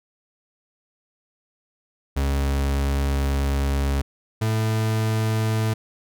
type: tone pair in turn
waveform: 40% pulse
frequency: 69.3 / 110.01 Hz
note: C#2 / A2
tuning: 0 / 0 cents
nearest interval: minor sixth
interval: 800 cents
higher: second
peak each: -19 dBFS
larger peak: neither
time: 2.16-4.02 / 4.41-5.74 s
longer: first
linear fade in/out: 10 ms
effects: none